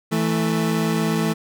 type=tone pair together; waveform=30% pulse; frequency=164.3 / 220.6 Hz; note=E3 / A3; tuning=-5 / +5 cents; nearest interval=perfect fourth; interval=510 cents; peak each=-19 dBFS; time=0.11-1.34 s; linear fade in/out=20 ms; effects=none